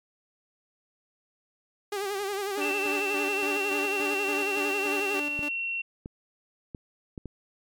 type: tone with vibrato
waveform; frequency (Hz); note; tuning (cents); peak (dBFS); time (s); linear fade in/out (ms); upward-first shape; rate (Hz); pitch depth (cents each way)
sawtooth; 399.4; G4; +32; -25; 1.92-5.2; 5; sine; 11; 71
type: tone with tremolo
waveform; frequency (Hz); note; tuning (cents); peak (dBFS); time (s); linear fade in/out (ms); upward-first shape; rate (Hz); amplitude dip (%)
sawtooth; 292.3; D4; -8; -28; 2.57-5.49; 10; square; 3.5; 55
type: tone with pitch glide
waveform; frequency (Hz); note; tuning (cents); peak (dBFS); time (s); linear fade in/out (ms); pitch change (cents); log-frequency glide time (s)
sine; 2681 to 2725; E7 to F7; +29 to -43; -28; 2.61-5.82; 10; +28; 2.99-3.6
type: clicks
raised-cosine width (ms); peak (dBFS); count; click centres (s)
3; -24; 5; 5.392 / 6.059 / 6.748 / 7.178 / 7.257
effects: MP3 96 kbps